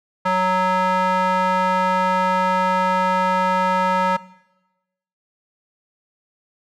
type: tone with band-pass filter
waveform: square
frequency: 185.1 Hz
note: F#3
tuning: 1 cent sharp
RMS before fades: -19 dBFS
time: 0.25-4.17 s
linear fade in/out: 10 ms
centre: 1100 Hz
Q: 1.9
effects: noise-tail reverb RT60 1.0 s tail -19 dB re dry